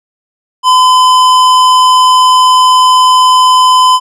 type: tone with hard clipping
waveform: sine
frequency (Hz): 1016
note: B5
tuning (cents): +49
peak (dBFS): -5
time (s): 0.63-4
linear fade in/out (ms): 50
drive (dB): 14
effects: none